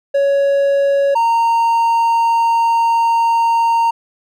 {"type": "tone pair in turn", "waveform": "triangle", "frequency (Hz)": [558, 923.1], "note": ["C#5", "A#5"], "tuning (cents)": [11, -17], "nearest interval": "major sixth", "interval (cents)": 872, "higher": "second", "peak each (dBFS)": -9, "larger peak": "neither", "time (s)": [[0.14, 1.15], [1.15, 3.91]], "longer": "second", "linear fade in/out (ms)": 10, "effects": []}